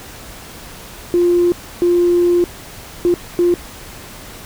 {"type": "tone bursts at uneven times", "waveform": "sine", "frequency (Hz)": 350, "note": "F4", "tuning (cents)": 4, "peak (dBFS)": -9, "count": 4, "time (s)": [[1.14, 1.52], [1.82, 2.44], [3.05, 3.14], [3.39, 3.54]], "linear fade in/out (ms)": 0, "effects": ["tanh soft clip ceiling -5 dBFS", "pink hiss -35 dBFS RMS until 4.45 s"]}